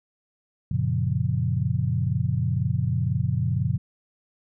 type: chord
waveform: sine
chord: Gb major seventh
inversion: none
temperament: equal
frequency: 92.5 / 116.54 / 138.59 / 174.61 Hz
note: Gb2 / Bb2 / Db3 / F3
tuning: 0 / 0 / 0 / 0 cents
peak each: -28 / -25 / -26 / -30 dBFS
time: 0.71-3.78 s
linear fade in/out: 5 ms
effects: none